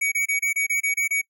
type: tone bursts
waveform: square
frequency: 2251 Hz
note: C#7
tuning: 26 cents sharp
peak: -21 dBFS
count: 9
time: 0.01-1.216 s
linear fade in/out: 10 ms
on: 110 ms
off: 27 ms
effects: noise-tail reverb RT60 0.1 s tail -24 dB re dry

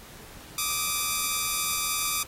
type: tone pair together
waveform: 5% pulse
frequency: 1174.7 / 1256.1 Hz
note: D6 / D#6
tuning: 0 / +16 cents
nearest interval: minor second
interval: 116 cents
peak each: -15 / -19 dBFS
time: 0.58-2.23 s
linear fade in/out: 2 ms
effects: pink hiss -47 dBFS RMS until 2.27 s + AAC 48 kbps

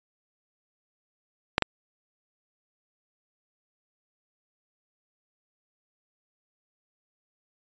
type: clicks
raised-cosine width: 0.3 ms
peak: -4 dBFS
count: 2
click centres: 1.581 / 1.623 s
effects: resampled to 16000 Hz

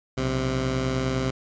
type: tone pair together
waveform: 15% pulse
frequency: 60.46 / 130.81 Hz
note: B1 / C3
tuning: -36 / 0 cents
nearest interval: octave + minor second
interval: 1336 cents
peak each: -24 / -18 dBFS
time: 0.17-1.31 s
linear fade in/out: 10 ms
effects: resampled to 16000 Hz

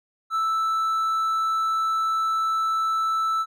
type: tone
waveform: triangle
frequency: 1318.5 Hz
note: E6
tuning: in tune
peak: -19 dBFS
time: 0.3-3.46 s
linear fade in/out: 50 ms
effects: none

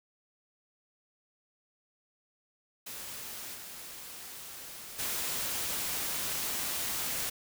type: noise with level steps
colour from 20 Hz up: white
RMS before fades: -42 / -45 / -34 dBFS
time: 2.86-7.3 s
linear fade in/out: 10 ms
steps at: 3.54 / 4.98 s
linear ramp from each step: 20 ms
effects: none

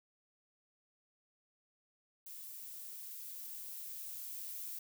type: noise with level ramp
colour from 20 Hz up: violet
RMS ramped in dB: -49 to -44 dBFS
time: 2.26-4.79 s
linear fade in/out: 5 ms
effects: none

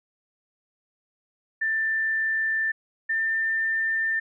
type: tone pair in turn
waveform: sine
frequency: 1777 / 1793.5 Hz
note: A6 / A6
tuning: +17 / +33 cents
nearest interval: unison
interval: 16 cents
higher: second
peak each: -22 dBFS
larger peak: neither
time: 1.61-2.72 / 3.09-4.2 s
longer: neither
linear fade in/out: 10 ms
effects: none

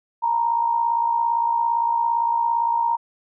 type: tone with amplitude modulation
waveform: sine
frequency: 932.3 Hz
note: A#5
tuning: in tune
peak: -15 dBFS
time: 0.22-2.97 s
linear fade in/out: 20 ms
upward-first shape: sine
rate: 57.6 Hz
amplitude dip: 60%
effects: none

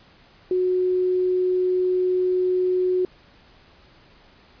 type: tone with quantisation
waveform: sine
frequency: 366.3 Hz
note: F#4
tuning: 17 cents flat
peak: -18 dBFS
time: 0.51-3.05 s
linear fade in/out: 2 ms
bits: 8
effects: pink hiss -53 dBFS RMS until 4.6 s + resampled to 11025 Hz

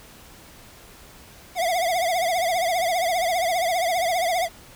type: tone with vibrato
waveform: square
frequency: 698.5 Hz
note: F5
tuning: in tune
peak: -21 dBFS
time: 1.55-4.49 s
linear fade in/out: 50 ms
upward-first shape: triangle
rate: 15 Hz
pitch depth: 140 cents each way
effects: pink hiss -47 dBFS RMS until 4.75 s

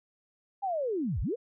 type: linear two-way sweep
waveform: sine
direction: down then up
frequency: 820 to 39.02 to 526 Hz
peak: -28 dBFS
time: 0.62-1.36 s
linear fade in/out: 20 ms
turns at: 1.21 s
effects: none

